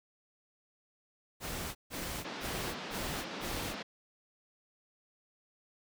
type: noise bursts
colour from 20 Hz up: pink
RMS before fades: -39 dBFS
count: 5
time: 1.4-3.75 s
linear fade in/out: 50 ms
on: 350 ms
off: 150 ms
type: band-pass noise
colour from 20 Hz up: pink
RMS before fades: -42 dBFS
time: 2.24-3.83 s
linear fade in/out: 10 ms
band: 180 to 5000 Hz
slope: 24 dB/octave
effects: none